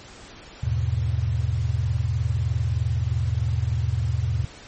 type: chord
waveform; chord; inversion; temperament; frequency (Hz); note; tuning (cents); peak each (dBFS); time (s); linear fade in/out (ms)
sine; E major; none; equal with one note detuned; 80.52 / 103.83 / 123.47; E2 / G#2 / B2; -40 / 0 / 0; -25; 0.63-4.45; 5
effects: pink hiss -44 dBFS RMS until 4.67 s + MP3 32 kbps